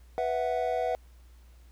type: chord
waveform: triangle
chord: B suspended fourth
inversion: none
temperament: equal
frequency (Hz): 493.9 / 659.3 / 740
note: B4 / E5 / F#5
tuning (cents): 0 / 0 / 0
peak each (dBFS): -29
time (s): 0.18-0.95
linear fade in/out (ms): 0
effects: added 60 Hz sine -51 dBFS peak until 1.71 s + pink hiss -65 dBFS RMS until 1.71 s